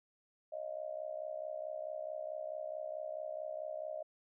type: tone with amplitude modulation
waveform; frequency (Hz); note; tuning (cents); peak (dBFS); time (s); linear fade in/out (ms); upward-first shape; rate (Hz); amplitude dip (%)
sine; 622; D#5; -1; -35; 0.52-4.03; 10; sine; 64.6; 90
effects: none